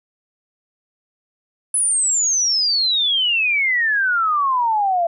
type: exponential sweep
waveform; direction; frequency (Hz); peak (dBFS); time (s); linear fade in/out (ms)
sine; down; 10270 to 665; -15; 1.74-5.07; 5
effects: none